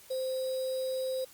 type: tone with sample-and-hold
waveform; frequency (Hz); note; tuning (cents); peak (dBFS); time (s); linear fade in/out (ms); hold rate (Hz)
sine; 520; C5; -11; -30; 0.1-1.25; 10; 4410
effects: white hiss -55 dBFS RMS until 1.33 s + Opus 48 kbps